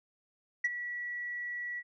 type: tone with ADSR envelope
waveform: sine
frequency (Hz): 1940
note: B6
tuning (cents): -31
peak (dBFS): -22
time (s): 0.64-1.83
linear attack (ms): 8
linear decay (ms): 31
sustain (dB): -13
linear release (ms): 47
effects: tanh soft clip ceiling -23 dBFS